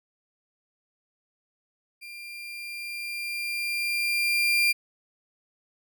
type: tone with level ramp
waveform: 35% pulse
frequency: 2387 Hz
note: D7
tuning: 28 cents sharp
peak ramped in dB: -38 to -17 dBFS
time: 2.01-4.73 s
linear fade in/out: 20 ms
effects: none